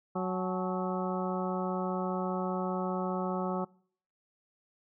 harmonic tone with a mistuned harmonic, 185 Hz, F#3, in tune, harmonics 1 / 2 / 3 / 4 / 5 / 6 / 7, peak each -33 / -36 / -38 / -39 / -40 / -41 / -41 dBFS, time 0.15-3.65 s, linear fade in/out 10 ms, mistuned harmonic 5, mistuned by -98 cents, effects noise-tail reverb RT60 0.6 s tail -25 dB re dry

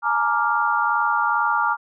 sine chord, Bb dominant seventh, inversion third, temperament equal with one note detuned, 850 / 932.3 / 1174.7 / 1396.9 Hz, Ab5 / Bb5 / D6 / F6, +40 / 0 / 0 / 0 cents, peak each -25 / -23 / -23 / -22 dBFS, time 0.02-1.77 s, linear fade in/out 50 ms, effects none

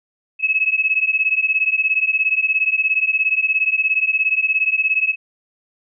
sine beating tone pair, 2569 / 2586 Hz, E7 / E7, -45 / -34 cents, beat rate 17 Hz, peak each -18 dBFS, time 0.39-5.16 s, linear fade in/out 50 ms, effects none

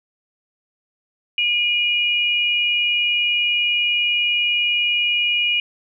sine tone pair together, 2430 / 2890 Hz, D#7 / F#7, -42 / -41 cents, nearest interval minor third, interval 301 cents, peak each -19 dBFS, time 1.38-5.6 s, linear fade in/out 2 ms, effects none

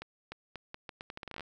accelerating click train, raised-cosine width 0.3 ms, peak -25 dBFS, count 16, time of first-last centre 0.02-1.407 s, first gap 300 ms, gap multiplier 0.79, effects none

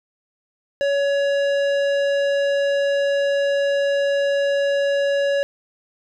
sine tone with tanh clipping, 562 Hz, C#5, 24 cents sharp, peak -19 dBFS, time 0.81-5.43 s, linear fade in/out 0 ms, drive 15 dB, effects none

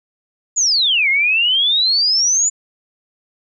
sine exponential two-way sweep, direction down then up, 7100 to 2100 to 7100 Hz, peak -12 dBFS, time 0.56-2.5 s, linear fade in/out 20 ms, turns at 1.09 s, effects none

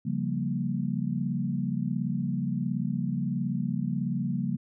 sine chord, G half-diminished seventh, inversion second, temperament equal, 138.59 / 174.61 / 196 / 233.1 Hz, Db3 / F3 / G3 / Bb3, 0 / 0 / 0 / 0 cents, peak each -32 dBFS, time 0.05-4.57 s, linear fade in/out 10 ms, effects none

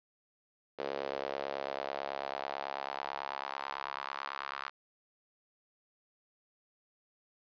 sawtooth tone with high-pass filter sweep, 69.1 Hz, C#2, 5 cents flat, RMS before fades -39 dBFS, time 0.78-4.7 s, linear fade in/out 20 ms, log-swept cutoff 480 to 1200 Hz, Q 2.7, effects resampled to 11025 Hz + 10-bit

